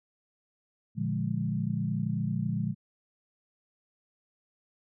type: chord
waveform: sine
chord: Bb dominant seventh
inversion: none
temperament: equal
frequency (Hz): 116.54 / 146.83 / 174.61 / 207.7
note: Bb2 / D3 / F3 / Ab3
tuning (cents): 0 / 0 / 0 / 0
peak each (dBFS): -33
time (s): 0.95-2.75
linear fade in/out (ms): 50
effects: none